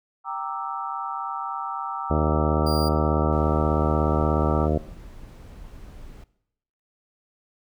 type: chord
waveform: sine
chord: E half-diminished seventh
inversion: first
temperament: equal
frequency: 784 / 932.3 / 1174.7 / 1318.5 Hz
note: G5 / Bb5 / D6 / E6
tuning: 0 / 0 / 0 / 0 cents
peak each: -33 dBFS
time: 0.24-4.69 s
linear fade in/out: 50 ms
type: harmonic tone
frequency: 76.7 Hz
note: D#2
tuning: 24 cents flat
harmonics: 1 / 2 / 3 / 4 / 5 / 6 / 7 / 8 / 9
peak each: -23 / -26 / -28 / -29 / -30 / -31 / -31 / -32 / -33 dBFS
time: 2.1-4.78 s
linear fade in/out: 5 ms
type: tone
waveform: 40% pulse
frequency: 4777 Hz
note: D8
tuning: 29 cents sharp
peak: -29 dBFS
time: 2.66-2.89 s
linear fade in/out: 10 ms
type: noise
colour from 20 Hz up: brown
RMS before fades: -42 dBFS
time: 3.32-6.24 s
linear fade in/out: 5 ms
effects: noise-tail reverb RT60 0.8 s tail -19 dB re dry